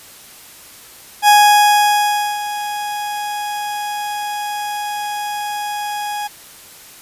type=tone with ADSR envelope; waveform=40% pulse; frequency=830.6 Hz; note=G#5; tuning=in tune; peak=-5 dBFS; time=1.22-6.28 s; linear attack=60 ms; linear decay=1100 ms; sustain=-15 dB; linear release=16 ms; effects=white hiss -40 dBFS RMS until 7.01 s + resampled to 32000 Hz